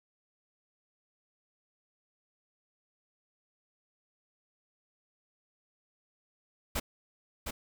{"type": "noise with echo", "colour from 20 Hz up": "pink", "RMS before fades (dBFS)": -31, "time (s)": [6.75, 6.8], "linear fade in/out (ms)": 10, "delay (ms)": 710, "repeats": 1, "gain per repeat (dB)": -5, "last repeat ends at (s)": 7.51, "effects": []}